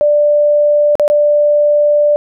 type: tone with dropouts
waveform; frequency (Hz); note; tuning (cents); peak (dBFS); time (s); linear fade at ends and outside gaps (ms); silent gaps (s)
sine; 590; D5; +8; -7; 0.01-2.16; 0; 0.954-0.997 / 1.079-1.1
effects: none